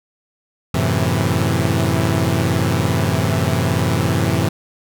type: chord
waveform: sawtooth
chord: F# half-diminished seventh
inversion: none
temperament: equal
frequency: 92.5 / 110 / 130.81 / 164.81 Hz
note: F#2 / A2 / C3 / E3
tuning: 0 / 0 / 0 / 0 cents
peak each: -17 dBFS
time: 0.74-4.49 s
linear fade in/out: 5 ms
effects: none